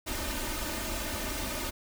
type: noise with comb filter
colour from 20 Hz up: pink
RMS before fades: -34 dBFS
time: 0.06-1.71 s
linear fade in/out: 20 ms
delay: 3.3 ms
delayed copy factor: +0.95
effects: none